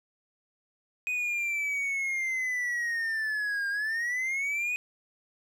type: linear two-way sweep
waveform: triangle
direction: down then up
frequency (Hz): 2500 to 1600 to 2500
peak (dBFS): -26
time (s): 1.07-4.76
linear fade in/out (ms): 0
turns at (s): 3.69
effects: none